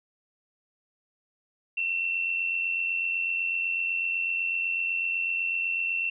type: tone pair together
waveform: sine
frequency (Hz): 2628 / 2716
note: E7 / F7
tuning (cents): -6 / -49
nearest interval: minor second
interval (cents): 57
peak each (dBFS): -34 / -26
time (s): 1.77-6.1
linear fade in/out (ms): 5
effects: none